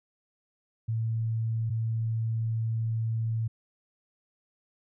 sine tone pair in turn, 112.8 / 112.8 Hz, A2 / A2, +44 / +44 cents, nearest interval unison, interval 0 cents, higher neither, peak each -26 dBFS, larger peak neither, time 0.88-1.7 / 1.7-3.48 s, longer second, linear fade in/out 10 ms, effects none

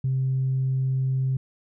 sine tone, 131.8 Hz, C3, 13 cents sharp, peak -20 dBFS, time 0.04-1.37 s, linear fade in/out 5 ms, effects tanh soft clip ceiling -17 dBFS

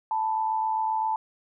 sine tone pair together, 879 / 986.6 Hz, A5 / B5, -2 / -2 cents, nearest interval major second, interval 200 cents, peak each -24 / -32 dBFS, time 0.11-1.16 s, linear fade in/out 2 ms, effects none

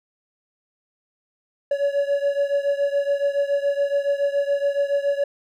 triangle beating tone pair, 563 / 570.1 Hz, C#5 / C#5, +27 / +48 cents, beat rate 7.1 Hz, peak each -19 / -22 dBFS, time 1.71-5.24 s, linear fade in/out 5 ms, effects none

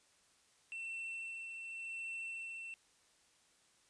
triangle tone with tremolo, 2693 Hz, E7, 36 cents sharp, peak -39 dBFS, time 0.72-2.74 s, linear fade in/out 0 ms, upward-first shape sine, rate 0.89 Hz, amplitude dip 35%, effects white hiss -70 dBFS RMS until 3.89 s + resampled to 22050 Hz

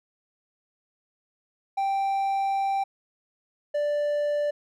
triangle tone pair in turn, 784 / 587.3 Hz, G5 / D5, 0 / 0 cents, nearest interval perfect fourth, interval 500 cents, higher first, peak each -21 dBFS, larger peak neither, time 1.77-2.84 / 3.74-4.51 s, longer first, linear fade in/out 10 ms, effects none

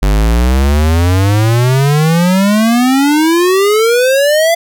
square exponential sweep, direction up, 47.93 to 684 Hz, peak -8 dBFS, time 0.02-4.55 s, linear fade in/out 10 ms, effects none

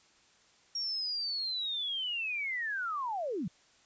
sine linear sweep, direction down, 5610 to 144.6 Hz, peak -32 dBFS, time 0.75-3.48 s, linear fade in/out 5 ms, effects white hiss -64 dBFS RMS until 3.85 s + resampled to 16000 Hz

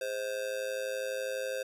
square tone with amplitude modulation, 523.3 Hz, C5, in tune, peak -30 dBFS, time 0.01-1.63 s, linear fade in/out 5 ms, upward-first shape sine, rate 112 Hz, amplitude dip 75%, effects resampled to 32000 Hz

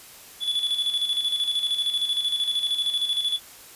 triangle tone with tremolo, 3434 Hz, A7, 43 cents flat, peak -19 dBFS, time 0.4-3.4 s, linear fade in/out 50 ms, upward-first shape square, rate 13 Hz, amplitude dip 55%, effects white hiss -46 dBFS RMS until 3.75 s + resampled to 32000 Hz

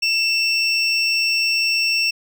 triangle tone pair together, 2669 / 5475 Hz, E7 / F8, +21 / -35 cents, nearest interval octave, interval 1244 cents, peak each -17 / -19 dBFS, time 0.02-2.11 s, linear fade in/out 10 ms, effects none

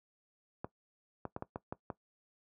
clicks, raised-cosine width 1 ms, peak -24 dBFS, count 7, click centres 0.645 / 1.253 / 1.364 / 1.424 / 1.559 / 1.725 / 1.902 s, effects noise-tail reverb RT60 0.1 s tail -18 dB re dry + high-pass 80 Hz 12 dB/octave

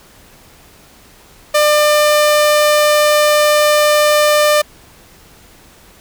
sawtooth tone, 598 Hz, D5, 31 cents sharp, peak -5 dBFS, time 1.54-4.62 s, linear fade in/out 10 ms, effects pink hiss -44 dBFS RMS until 6 s

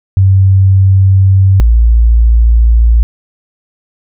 sine tone pair in turn, 96 / 57.08 Hz, G2 / A#1, -36 / -36 cents, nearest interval major sixth, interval 900 cents, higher first, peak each -3 dBFS, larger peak neither, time 0.17-1.6 / 1.6-3.03 s, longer neither, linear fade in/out 0 ms, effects none

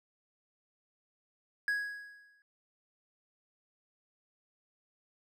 triangle tone with exponential decay, 1661.2 Hz, G#6, in tune, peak -25 dBFS, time 1.68-2.42 s, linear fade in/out 1 ms, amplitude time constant 160 ms, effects none

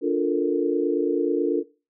sine chord, Bb major seventh, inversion first, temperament just, 291.4 / 349.6 / 437 / 466.2 Hz, D4 / F4 / A4 / Bb4, -13 / +2 / -12 / 0 cents, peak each -24 / -24 / -26 / -26 dBFS, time 0.01-1.64 s, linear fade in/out 50 ms, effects noise-tail reverb RT60 0.3 s tail -18 dB re dry

